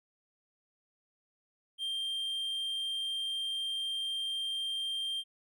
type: tone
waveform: triangle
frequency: 3176 Hz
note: G7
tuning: 22 cents sharp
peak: -31 dBFS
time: 1.78-5.24 s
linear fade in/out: 50 ms
effects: none